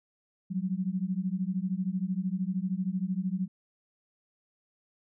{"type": "beating tone pair", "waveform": "sine", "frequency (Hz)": [180, 193], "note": ["F#3", "G3"], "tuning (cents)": [-47, -27], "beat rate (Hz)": 13, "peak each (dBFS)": -31, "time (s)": [0.5, 3.48], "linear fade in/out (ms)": 20, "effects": []}